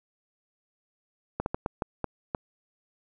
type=slowing click train; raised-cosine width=1 ms; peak=-14 dBFS; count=7; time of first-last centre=1.4-2.348 s; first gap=61 ms; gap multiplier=1.38; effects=none